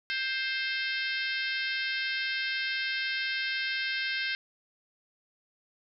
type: harmonic tone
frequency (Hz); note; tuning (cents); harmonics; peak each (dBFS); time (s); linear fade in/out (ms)
526; C5; +9; 3 / 4 / 5 / 6 / 7 / 8 / 9 / 10; -33 / -35 / -37 / -39 / -40 / -41 / -42 / -43; 0.1-4.35; 0
effects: none